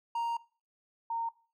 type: tone pair in turn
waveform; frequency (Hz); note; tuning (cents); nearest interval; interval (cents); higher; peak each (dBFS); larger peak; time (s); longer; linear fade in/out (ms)
triangle / sine; 932.3 / 920.5; A#5 / A#5; 0 / -22; unison; 22; first; -28 / -31; first; 0.15-0.37 / 1.1-1.29; first; 5
effects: noise-tail reverb RT60 0.4 s tail -21 dB re dry